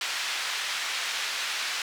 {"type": "band-pass noise", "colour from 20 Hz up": "pink", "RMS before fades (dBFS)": -31, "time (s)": [0.01, 1.82], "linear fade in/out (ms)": 2, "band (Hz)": [1700, 5200], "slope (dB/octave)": 12, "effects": []}